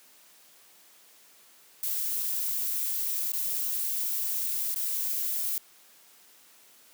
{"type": "noise with dropouts", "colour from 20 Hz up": "violet", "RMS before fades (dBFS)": -30, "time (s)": [1.83, 5.58], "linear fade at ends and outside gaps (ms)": 1, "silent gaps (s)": [[3.32, 3.334], [4.744, 4.76]], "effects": ["white hiss -57 dBFS RMS until 6.93 s", "high-pass 200 Hz 12 dB/octave"]}